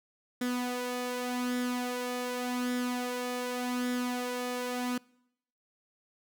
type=tone with flanger; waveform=sawtooth; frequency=247.6 Hz; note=B3; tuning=5 cents sharp; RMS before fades=-33 dBFS; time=0.41-4.98 s; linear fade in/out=5 ms; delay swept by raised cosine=0.56 to 2.36 ms; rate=0.86 Hz; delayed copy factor=+0.55; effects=noise-tail reverb RT60 0.8 s tail -25 dB re dry